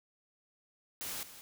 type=noise with echo; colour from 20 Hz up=white; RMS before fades=-40 dBFS; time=1.01-1.23 s; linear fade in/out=0 ms; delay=180 ms; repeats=1; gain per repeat=-12 dB; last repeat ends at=1.41 s; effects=none